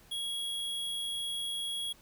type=tone; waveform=square; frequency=3317 Hz; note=G#7; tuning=3 cents flat; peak=-34 dBFS; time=0.11-1.93 s; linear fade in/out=10 ms; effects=pink hiss -60 dBFS RMS until 2.01 s